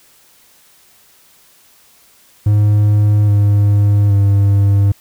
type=tone with pitch steps; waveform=triangle; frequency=104.3 / 102.3 / 100.1 Hz; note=G#2 / G#2 / G2; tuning=+8 / -26 / +37 cents; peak=-6 dBFS; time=2.46-4.92 s; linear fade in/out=5 ms; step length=820 ms; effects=white hiss -49 dBFS RMS until 5 s